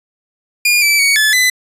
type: tone with pitch steps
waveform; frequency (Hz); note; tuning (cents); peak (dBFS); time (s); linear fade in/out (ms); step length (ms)
sawtooth; 2424 / 2318 / 2241 / 1728 / 2008; D#7 / D7 / C#7 / A6 / B6; -46 / -23 / +18 / -32 / +28; -6; 0.65-1.5; 5; 170
effects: resampled to 32000 Hz